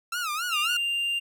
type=tone with vibrato; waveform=sawtooth; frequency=1320 Hz; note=E6; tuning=2 cents sharp; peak=-24 dBFS; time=0.12-0.77 s; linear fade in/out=5 ms; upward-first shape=sine; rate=3.7 Hz; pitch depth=180 cents each way
type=tone; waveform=triangle; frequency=2791 Hz; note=F7; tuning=2 cents flat; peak=-23 dBFS; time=0.51-1.2 s; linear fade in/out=20 ms
effects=none